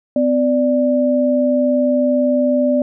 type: tone pair together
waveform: sine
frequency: 254.2 / 588 Hz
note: C4 / D5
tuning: -50 / +2 cents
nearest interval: octave + minor third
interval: 1452 cents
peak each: -15 dBFS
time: 0.16-2.82 s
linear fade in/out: 2 ms
effects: none